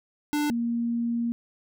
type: tone pair in turn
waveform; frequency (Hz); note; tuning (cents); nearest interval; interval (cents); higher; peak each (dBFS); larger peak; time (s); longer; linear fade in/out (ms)
square / sine; 295.7 / 234.7; D4 / A#3; +12 / +12; major third; 400; first; -24; neither; 0.33-0.5 / 0.5-1.32; second; 0
effects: none